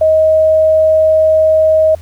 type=tone; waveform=sine; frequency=630 Hz; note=D#5; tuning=21 cents sharp; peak=-6 dBFS; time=0.01-1.95 s; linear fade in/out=5 ms; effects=added 83 Hz sine -30 dBFS peak until 2.01 s + pink hiss -45 dBFS RMS until 2.01 s